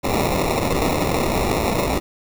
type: noise with sample-and-hold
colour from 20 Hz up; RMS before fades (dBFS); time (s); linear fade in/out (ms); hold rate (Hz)
violet; -20; 0.03-2; 20; 1575
effects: none